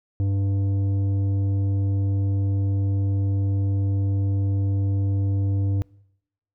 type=tone with tanh clipping; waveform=sine; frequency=98.5 Hz; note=G2; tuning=9 cents sharp; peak=-21 dBFS; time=0.2-5.82 s; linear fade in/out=0 ms; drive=9 dB; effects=noise-tail reverb RT60 0.8 s tail -25 dB re dry